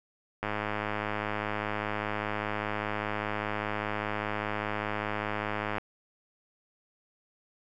click train, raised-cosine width 0.5 ms, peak -16 dBFS, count 563, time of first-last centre 0.43-5.782 s, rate 105 Hz, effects none

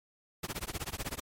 pink noise with tremolo, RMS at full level -35 dBFS, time 0.43-1.2 s, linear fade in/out 5 ms, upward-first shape sine, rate 16 Hz, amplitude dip 100%, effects MP3 64 kbps

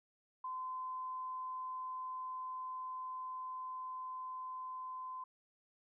sine tone with level ramp, 1027 Hz, C6, 33 cents flat, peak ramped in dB -39 to -42 dBFS, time 0.44-5.24 s, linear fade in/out 5 ms, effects none

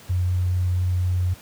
sine tone, 90.4 Hz, F#2, 40 cents flat, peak -18 dBFS, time 0.09-1.34 s, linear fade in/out 10 ms, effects pink hiss -46 dBFS RMS until 1.41 s + high-pass 60 Hz 12 dB/octave

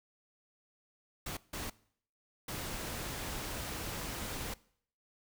pink noise bursts at uneven times, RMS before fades -40 dBFS, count 3, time 1.26-1.37 / 1.53-1.7 / 2.48-4.54 s, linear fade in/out 5 ms, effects noise-tail reverb RT60 0.6 s tail -21 dB re dry

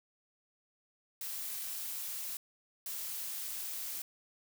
blue noise bursts at uneven times, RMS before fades -40 dBFS, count 2, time 1.21-2.37 / 2.86-4.02 s, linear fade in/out 2 ms, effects none

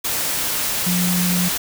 sine tone in noise, 178.9 Hz, F3, 42 cents sharp, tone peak -18 dBFS, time 0.86-1.49 s, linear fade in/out 10 ms, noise white, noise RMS -22 dBFS, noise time 0.04-1.58 s, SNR +1 dB, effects none

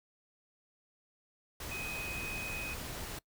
sine tone in noise, 2512 Hz, D#7, 16 cents sharp, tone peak -39 dBFS, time 1.71-2.74 s, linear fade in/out 5 ms, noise pink, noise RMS -42 dBFS, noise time 1.6-3.19 s, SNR 0 dB, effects noise-tail reverb RT60 0.1 s tail -23 dB re dry

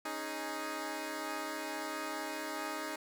10% pulse chord, C# suspended second, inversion none, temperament equal with one note detuned, 276.1 / 311.1 / 415.3 Hz, C#4 / D#4 / G#4, -7 / 0 / 0 cents, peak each -36 / -31 / -36 dBFS, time 0.05-2.96 s, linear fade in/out 5 ms, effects none

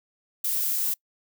violet noise, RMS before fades -26 dBFS, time 0.44-0.94 s, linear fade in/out 5 ms, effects noise-tail reverb RT60 0.1 s tail -25 dB re dry

